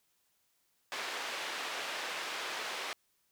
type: band-pass noise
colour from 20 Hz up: white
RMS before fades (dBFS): -39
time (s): 0.92-2.93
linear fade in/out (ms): 0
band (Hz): 450 to 3100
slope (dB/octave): 12
effects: white hiss -75 dBFS RMS until 3.31 s